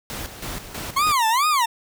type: noise with tremolo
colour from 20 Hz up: pink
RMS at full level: -31 dBFS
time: 0.1-1.12 s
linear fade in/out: 0 ms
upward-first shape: square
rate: 3.1 Hz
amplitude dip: 60%
type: tone with vibrato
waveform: 40% pulse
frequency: 1046.5 Hz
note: C6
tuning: in tune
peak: -16 dBFS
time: 0.96-1.66 s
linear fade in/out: 10 ms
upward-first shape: sine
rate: 2.4 Hz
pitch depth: 300 cents each way
effects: none